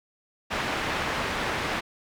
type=low-pass noise; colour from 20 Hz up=white; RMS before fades=-29 dBFS; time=0.5-1.81 s; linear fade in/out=20 ms; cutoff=2000 Hz; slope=12 dB/octave; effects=none